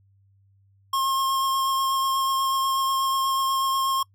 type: tone with vibrato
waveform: square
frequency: 1073 Hz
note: C6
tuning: 43 cents sharp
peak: -22 dBFS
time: 0.93-4.03 s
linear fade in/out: 5 ms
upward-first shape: triangle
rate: 8.2 Hz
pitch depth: 14 cents each way
effects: noise-tail reverb RT60 0.1 s tail -26 dB re dry + added 98 Hz sine -57 dBFS peak until 4.14 s